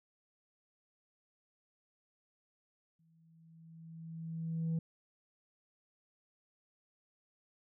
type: tone with exponential growth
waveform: sine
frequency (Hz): 163.3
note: E3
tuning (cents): -16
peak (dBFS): -28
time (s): 2.99-4.79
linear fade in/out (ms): 5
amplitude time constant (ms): 390
effects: tanh soft clip ceiling -30 dBFS